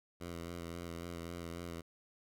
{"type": "tone with vibrato", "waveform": "10% pulse", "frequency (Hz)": 85.3, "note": "F2", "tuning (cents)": -40, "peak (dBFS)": -34, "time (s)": [0.2, 1.82], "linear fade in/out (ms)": 20, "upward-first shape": "sine", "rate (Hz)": 3.7, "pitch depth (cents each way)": 32, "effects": []}